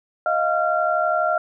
sine tone cluster, 629 / 701 / 1376 Hz, D#5 / F5 / F6, +19 / +6 / -26 cents, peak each -22 dBFS, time 0.26-1.38 s, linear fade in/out 2 ms, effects none

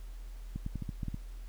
clicks, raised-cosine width 5 ms, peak -24 dBFS, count 8, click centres 0.56 / 0.664 / 0.757 / 0.823 / 0.892 / 1.032 / 1.083 / 1.144 s, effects added 41 Hz sine -41 dBFS peak until 1.48 s + pink hiss -61 dBFS RMS until 1.48 s

